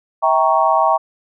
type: chord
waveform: sine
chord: E diminished seventh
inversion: none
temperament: equal with one note detuned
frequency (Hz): 647.9 / 784 / 932.3 / 1108.7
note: E5 / G5 / Bb5 / Db6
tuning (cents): -30 / 0 / 0 / 0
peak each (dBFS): -17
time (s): 0.22-0.98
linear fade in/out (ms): 20
effects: none